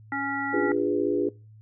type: harmonic tone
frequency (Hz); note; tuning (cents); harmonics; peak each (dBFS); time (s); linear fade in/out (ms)
277.7; C#4; +3; 1 / 3 / 5 / 7; -32 / -32 / -32 / -32; 0.12-0.72; 2
type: chord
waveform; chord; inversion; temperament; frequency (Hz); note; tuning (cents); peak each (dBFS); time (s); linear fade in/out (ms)
sine; D diminished seventh; none; equal with one note detuned; 293.7 / 349.2 / 408.6 / 493.9; D4 / F4 / Ab4 / Cb5; 0 / 0 / -28 / 0; -27 / -27 / -27 / -31; 0.53-1.29; 5
effects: noise-tail reverb RT60 0.3 s tail -22 dB re dry + added 108 Hz sine -47 dBFS peak until 1.61 s